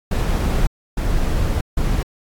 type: noise bursts at uneven times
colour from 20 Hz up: brown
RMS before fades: -18 dBFS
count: 3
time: 0.11-0.67 / 0.97-1.61 / 1.77-2.03 s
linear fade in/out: 5 ms
effects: AAC 64 kbps